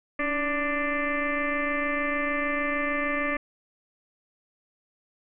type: tone with frequency modulation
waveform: sine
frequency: 1174.7 Hz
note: D6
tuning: in tune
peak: -24 dBFS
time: 0.19-3.37 s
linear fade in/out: 5 ms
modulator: 297 Hz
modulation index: 3.7
effects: none